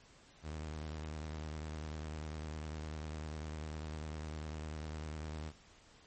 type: tone with vibrato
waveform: sawtooth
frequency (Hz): 77.2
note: D#2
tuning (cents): -13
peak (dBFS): -37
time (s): 0.42-5.53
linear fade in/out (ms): 50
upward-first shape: triangle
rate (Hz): 10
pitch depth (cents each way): 71
effects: pink hiss -62 dBFS RMS until 6.06 s + MP3 32 kbps